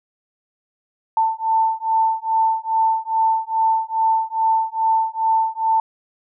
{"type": "beating tone pair", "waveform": "sine", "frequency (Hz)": [890, 892.4], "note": ["A5", "A5"], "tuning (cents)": [20, 24], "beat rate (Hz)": 2.4, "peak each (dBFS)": -19, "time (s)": [1.17, 5.8], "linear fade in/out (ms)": 2, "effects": []}